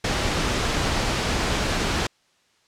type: noise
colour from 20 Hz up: pink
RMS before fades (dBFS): -23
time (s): 0.04-2.07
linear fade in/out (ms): 5
effects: white hiss -63 dBFS RMS until 2.67 s + low-pass 6000 Hz 12 dB/octave